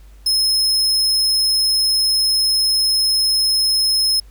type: tone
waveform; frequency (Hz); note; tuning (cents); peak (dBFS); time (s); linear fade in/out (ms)
40% pulse; 5170; E8; -34; -13; 0.26-4.2; 5
effects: added 50 Hz sine -40 dBFS peak until 4.3 s + pink hiss -55 dBFS RMS until 4.3 s